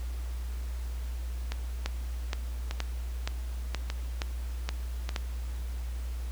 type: two click trains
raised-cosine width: 0.2 ms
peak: -17 / -14 dBFS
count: 4 / 8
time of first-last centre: 1.52-5.091 / 1.86-5.162 s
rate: 0.84 / 2.12 Hz
effects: added 60 Hz sine -32 dBFS peak until 6.31 s + pink hiss -51 dBFS RMS until 6.31 s